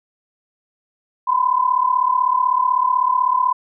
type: tone pair together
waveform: sine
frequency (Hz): 992 / 1028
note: B5 / C6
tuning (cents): +7 / -31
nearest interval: minor second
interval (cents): 62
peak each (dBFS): -17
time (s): 1.27-3.53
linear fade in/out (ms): 10
effects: none